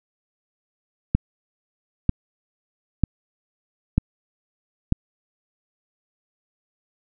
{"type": "click train", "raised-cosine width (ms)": 5, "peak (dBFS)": -4, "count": 5, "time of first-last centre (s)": [1.15, 4.924], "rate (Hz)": 1.06, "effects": []}